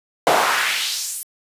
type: noise with high-pass filter sweep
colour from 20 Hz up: brown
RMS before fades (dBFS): -20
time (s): 0.27-1.23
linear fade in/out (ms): 0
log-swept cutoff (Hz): 570 to 11000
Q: 1.8
effects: resampled to 32000 Hz